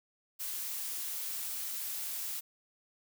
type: noise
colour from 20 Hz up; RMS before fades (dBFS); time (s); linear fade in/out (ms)
blue; -38; 0.39-2.41; 20
effects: none